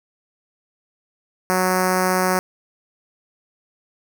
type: tone with notch filter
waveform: 5% pulse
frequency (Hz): 184.6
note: F#3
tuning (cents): -4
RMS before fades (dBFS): -19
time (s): 1.5-2.39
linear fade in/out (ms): 0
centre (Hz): 3100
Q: 0.58
effects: none